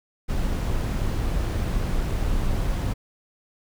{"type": "noise", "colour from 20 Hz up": "brown", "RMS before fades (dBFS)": -24, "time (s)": [0.28, 2.94], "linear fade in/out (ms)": 20, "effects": []}